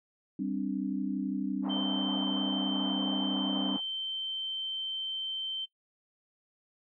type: chord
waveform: sine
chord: G suspended fourth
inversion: none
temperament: equal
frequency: 196 / 261.6 / 293.7 Hz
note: G3 / C4 / D4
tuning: 0 / 0 / 0 cents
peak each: -34 dBFS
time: 0.39-3.77 s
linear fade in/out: 5 ms
type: band-pass noise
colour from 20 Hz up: white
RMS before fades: -42 dBFS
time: 1.62-3.81 s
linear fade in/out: 50 ms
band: 510 to 960 Hz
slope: 24 dB/octave
type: tone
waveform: sine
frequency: 3107 Hz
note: G7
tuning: 16 cents flat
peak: -32 dBFS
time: 1.69-5.66 s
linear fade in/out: 20 ms
effects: noise-tail reverb RT60 0.1 s tail -19 dB re dry